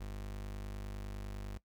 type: tone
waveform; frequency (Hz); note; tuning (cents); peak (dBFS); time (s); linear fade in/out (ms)
35% pulse; 49.89; G1; +31; -39; 0-1.58; 10
effects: noise-tail reverb RT60 0.1 s tail -18 dB re dry